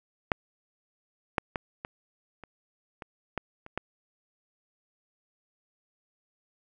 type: clicks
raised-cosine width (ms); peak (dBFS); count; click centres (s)
0.5; -8 / -9 / -15 / -20 / -29 / -24 / -15 / -29 / -15; 9; 0.318 / 1.382 / 1.558 / 1.849 / 2.437 / 3.022 / 3.377 / 3.664 / 3.776
effects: none